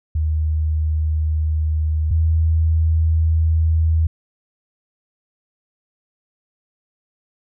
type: tone pair in turn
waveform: sine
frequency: 77.78 / 80.34 Hz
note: D#2 / E2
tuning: 0 / -44 cents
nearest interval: minor second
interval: 56 cents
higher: second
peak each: -16 / -13 dBFS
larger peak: second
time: 0.15-2.11 / 2.11-4.07 s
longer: neither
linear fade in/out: 5 ms
effects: none